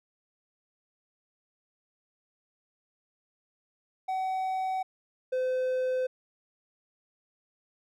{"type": "tone pair in turn", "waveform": "triangle", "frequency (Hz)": [755, 512], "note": ["F#5", "C5"], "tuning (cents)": [35, -38], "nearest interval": "perfect fifth", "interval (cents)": 673, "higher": "first", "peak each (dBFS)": [-26, -24], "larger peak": "second", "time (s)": [[4.08, 4.83], [5.32, 6.07]], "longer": "neither", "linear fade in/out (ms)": 10, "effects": []}